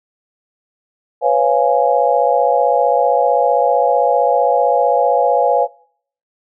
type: chord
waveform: sine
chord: C# dominant seventh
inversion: third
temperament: just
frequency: 498.9 / 554.4 / 693 / 831.5 Hz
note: B4 / C#5 / E#5 / G#5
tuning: +17 / 0 / -14 / +2 cents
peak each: -16 dBFS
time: 1.21-5.68 s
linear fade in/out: 50 ms
effects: noise-tail reverb RT60 0.6 s tail -23 dB re dry